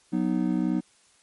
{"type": "chord", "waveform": "triangle", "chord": "B major", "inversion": "second", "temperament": "just", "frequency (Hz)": [185.21, 246.9, 308.7], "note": ["F#3", "B3", "D#4"], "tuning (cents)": [2, 0, -14], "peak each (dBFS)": -25, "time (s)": [0.12, 0.81], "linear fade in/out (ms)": 20, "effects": ["white hiss -61 dBFS RMS until 1.22 s", "MP3 48 kbps"]}